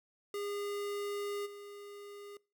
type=tone with level steps; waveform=square; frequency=407.3 Hz; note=G#4; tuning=34 cents flat; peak=-37 / -48 dBFS; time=0.34-2.37 s; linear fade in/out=2 ms; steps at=1.45 s; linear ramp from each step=20 ms; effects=noise-tail reverb RT60 0.3 s tail -22 dB re dry